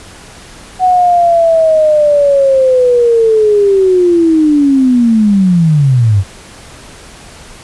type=linear sweep; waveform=sine; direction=down; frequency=744 to 92.5 Hz; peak=-5 dBFS; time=0.79-6.24 s; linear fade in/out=50 ms; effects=pink hiss -34 dBFS RMS until 7.63 s + resampled to 24000 Hz